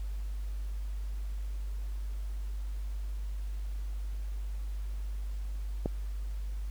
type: click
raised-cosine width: 2 ms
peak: -17 dBFS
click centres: 5.859 s
effects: added 50 Hz sine -33 dBFS peak until 6.7 s + pink hiss -58 dBFS RMS until 6.7 s